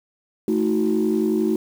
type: chord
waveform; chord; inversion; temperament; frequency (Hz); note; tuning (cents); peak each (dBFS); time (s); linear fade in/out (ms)
sine; D# diminished; second; equal with one note detuned; 220 / 318.8 / 370; A3 / D#4 / F#4; 0 / +42 / 0; -21 / -21 / -21; 0.48-1.56; 2
effects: tanh soft clip ceiling -11 dBFS + 7-bit